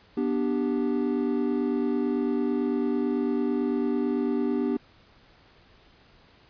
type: chord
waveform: triangle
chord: G major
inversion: first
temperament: just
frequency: 245 / 294 / 392 Hz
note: B3 / D4 / G4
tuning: -14 / +2 / 0 cents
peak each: -25 / -26 / -27 dBFS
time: 0.17-4.77 s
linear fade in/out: 5 ms
effects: pink hiss -57 dBFS RMS until 6.49 s + resampled to 11025 Hz